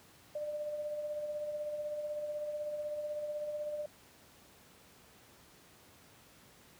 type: tone with tremolo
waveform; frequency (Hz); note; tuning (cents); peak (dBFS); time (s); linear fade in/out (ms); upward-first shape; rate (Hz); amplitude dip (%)
sine; 597; D5; +28; -34; 0.35-3.86; 5; sine; 16; 40
effects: pink hiss -60 dBFS RMS until 6.79 s + high-pass 80 Hz 12 dB/octave

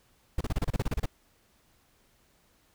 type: noise bursts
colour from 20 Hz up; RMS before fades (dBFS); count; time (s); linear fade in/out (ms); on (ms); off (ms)
brown; -26; 12; 0.38-1.058; 5; 29; 30
effects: pink hiss -66 dBFS RMS until 2.74 s

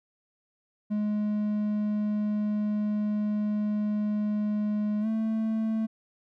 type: tone with pitch glide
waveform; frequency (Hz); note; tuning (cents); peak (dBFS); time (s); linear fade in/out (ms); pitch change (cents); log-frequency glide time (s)
triangle; 210 to 221; G#3 to A3; +19 to +8; -23; 0.9-5.87; 20; +89; 5.01-5.07
effects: none

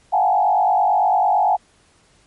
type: tone with frequency modulation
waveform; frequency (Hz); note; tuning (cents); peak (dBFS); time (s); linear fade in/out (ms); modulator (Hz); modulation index
sine; 785; G5; +2; -13; 0.12-1.57; 20; 48.9; 1.8
effects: pink hiss -56 dBFS RMS until 2.26 s + MP3 48 kbps

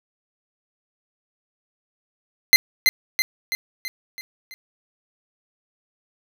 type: tone with echo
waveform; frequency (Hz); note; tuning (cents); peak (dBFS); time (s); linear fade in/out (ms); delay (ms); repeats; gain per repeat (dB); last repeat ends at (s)
25% pulse; 2070; C7; -19; -4; 2.53-2.56; 0; 330; 6; -5; 4.54
effects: none

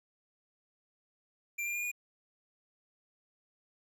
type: tone with pitch steps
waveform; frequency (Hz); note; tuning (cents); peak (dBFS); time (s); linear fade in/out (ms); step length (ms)
square; 2369 / 2394 / 2419 / 2444; D7 / D7 / D#7 / D#7; +14 / +33 / -49 / -32; -34; 1.58-1.916; 10; 84
effects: 12-bit

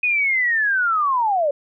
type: linear sweep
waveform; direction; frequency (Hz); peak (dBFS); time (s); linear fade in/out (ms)
sine; down; 2508 to 549; -16; 0.03-1.51; 5
effects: none

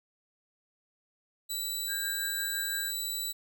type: tone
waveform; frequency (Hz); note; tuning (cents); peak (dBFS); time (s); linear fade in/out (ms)
15% pulse; 3951; B7; 0; -25; 1.49-3.33; 20
type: tone with tremolo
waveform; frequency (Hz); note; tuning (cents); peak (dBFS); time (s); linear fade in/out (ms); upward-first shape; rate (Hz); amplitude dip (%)
sine; 1602; G6; +37; -33; 1.87-2.92; 50; sine; 5.9; 35
effects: none

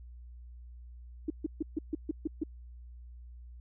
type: tone bursts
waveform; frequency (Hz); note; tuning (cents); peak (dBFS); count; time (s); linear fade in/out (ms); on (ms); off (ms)
sine; 311.1; D#4; 0; -28; 8; 1.28-2.436; 5; 22; 140
effects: added 60 Hz sine -46 dBFS peak until 3.6 s

